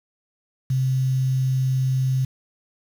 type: tone with quantisation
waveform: sine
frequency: 130.81 Hz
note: C3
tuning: in tune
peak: -18 dBFS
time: 0.7-2.25 s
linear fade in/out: 5 ms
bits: 7
effects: none